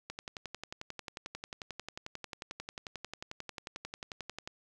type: click train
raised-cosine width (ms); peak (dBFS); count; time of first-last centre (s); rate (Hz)
0.2; -23; 50; 0.1-4.475; 11.2
effects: none